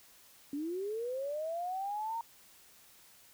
sine linear sweep, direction up, 276.2 to 932.3 Hz, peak -34 dBFS, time 0.53-2.21 s, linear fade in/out 2 ms, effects white hiss -60 dBFS RMS until 3.33 s

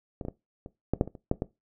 clicks, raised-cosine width 2 ms, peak -21 / -22 / -20 / -27 / -11 / -8 / -25 / -30 / -10 / -15 dBFS, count 10, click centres 0.212 / 0.251 / 0.284 / 0.661 / 0.936 / 1.011 / 1.076 / 1.152 / 1.314 / 1.421 s, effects noise-tail reverb RT60 0.2 s tail -18 dB re dry

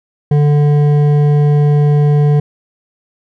sine tone with hard clipping, 146.83 Hz, D3, in tune, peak -9 dBFS, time 0.31-2.4 s, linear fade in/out 5 ms, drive 9 dB, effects none

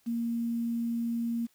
sine tone with quantisation, 233.1 Hz, A#3, in tune, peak -28 dBFS, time 0.06-1.47 s, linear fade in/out 20 ms, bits 9, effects white hiss -68 dBFS RMS until 1.54 s

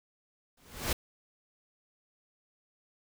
pink noise with exponential growth, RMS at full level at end -27 dBFS, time 0.57-0.93 s, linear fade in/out 5 ms, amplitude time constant 77 ms, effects none

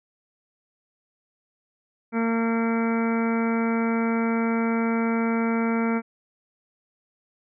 harmonic tone, 228.6 Hz, A#3, 34 cents flat, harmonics 1 / 2 / 3 / 4 / 5 / 6 / 7 / 8 / 9 / 10, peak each -22 / -29 / -35 / -34 / -41 / -33 / -41 / -44 / -39 / -37 dBFS, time 2.12-6.02 s, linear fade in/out 50 ms, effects none

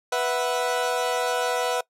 30% pulse chord, B suspended fourth, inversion none, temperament equal, 493.9 / 659.3 / 740 Hz, B4 / E5 / F#5, 0 / 0 / 0 cents, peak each -23 / -26 / -25 dBFS, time 0.12-1.81 s, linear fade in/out 5 ms, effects noise-tail reverb RT60 0.1 s tail -22 dB re dry + low-pass 12000 Hz 12 dB/octave

